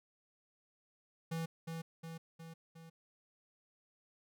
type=tone with echo; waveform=square; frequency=164.1 Hz; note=E3; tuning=8 cents flat; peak=-37 dBFS; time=1.31-1.46 s; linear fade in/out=10 ms; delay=360 ms; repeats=4; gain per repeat=-4 dB; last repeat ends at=2.9 s; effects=none